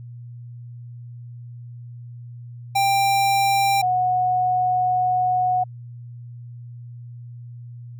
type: tone pair in turn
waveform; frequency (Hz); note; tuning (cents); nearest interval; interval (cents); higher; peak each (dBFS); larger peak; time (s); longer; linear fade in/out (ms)
square / sine; 790 / 733.1; G5 / F#5; +13 / -16; minor second; 129; first; -17; neither; 2.75-3.82 / 3.82-5.64; second; 10
effects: added 120 Hz sine -35 dBFS peak until 7.99 s